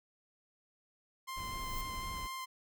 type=tone with vibrato; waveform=sawtooth; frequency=1046.5 Hz; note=C6; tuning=in tune; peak=-36 dBFS; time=1.27-2.46 s; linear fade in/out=20 ms; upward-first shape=square; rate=4 Hz; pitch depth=9 cents each way
type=noise; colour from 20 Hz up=brown; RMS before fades=-44 dBFS; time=1.36-2.28 s; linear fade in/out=20 ms
type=noise with exponential growth; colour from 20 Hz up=violet; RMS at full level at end=-44 dBFS; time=1.37-1.81 s; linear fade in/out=0 ms; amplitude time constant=95 ms
effects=none